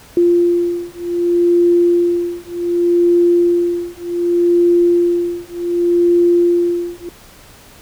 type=beating tone pair; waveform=sine; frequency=347 / 347.66 Hz; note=F4 / F4; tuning=-11 / -8 cents; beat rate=0.66 Hz; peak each=-14 dBFS; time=0.17-7.09 s; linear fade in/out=2 ms; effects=pink hiss -42 dBFS RMS until 7.81 s